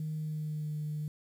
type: tone with pitch glide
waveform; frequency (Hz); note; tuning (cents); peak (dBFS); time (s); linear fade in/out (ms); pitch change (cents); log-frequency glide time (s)
sine; 155.2 to 151.22; D#3 to D#3; -4 to -49; -32; 0-1.08; 2; -45; 0.15-0.75
effects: tanh soft clip ceiling -29 dBFS + 10-bit